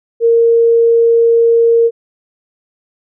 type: tone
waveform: sine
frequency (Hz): 463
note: A#4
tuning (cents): -12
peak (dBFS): -6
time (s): 0.2-1.91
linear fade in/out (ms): 50
effects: none